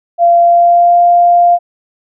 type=tone with pitch glide; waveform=sine; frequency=688 to 698 Hz; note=F5 to F5; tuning=-26 to -1 cents; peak=-4 dBFS; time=0.18-1.59 s; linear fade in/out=50 ms; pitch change=+25 cents; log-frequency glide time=0.39-0.98 s; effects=none